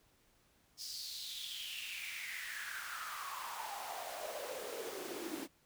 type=noise with high-pass filter sweep; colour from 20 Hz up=pink; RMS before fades=-44 dBFS; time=0.77-5.48 s; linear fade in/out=50 ms; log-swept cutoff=5200 to 290 Hz; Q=5.6; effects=pink hiss -71 dBFS RMS until 5.65 s